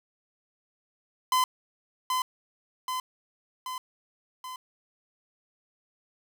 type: tone with echo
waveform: 45% pulse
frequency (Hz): 1021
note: C6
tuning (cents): -43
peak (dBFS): -21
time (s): 1.32-1.44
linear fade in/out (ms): 2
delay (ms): 780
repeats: 4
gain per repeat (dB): -4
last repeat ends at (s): 4.56
effects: none